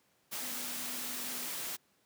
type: tone in noise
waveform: sine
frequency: 247.6 Hz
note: B3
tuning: 5 cents sharp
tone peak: -50 dBFS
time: 0.41-1.48 s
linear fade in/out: 20 ms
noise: white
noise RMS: -39 dBFS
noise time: 0.31-1.77 s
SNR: -14 dB
effects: pink hiss -71 dBFS RMS until 2.05 s + high-pass 150 Hz 12 dB/octave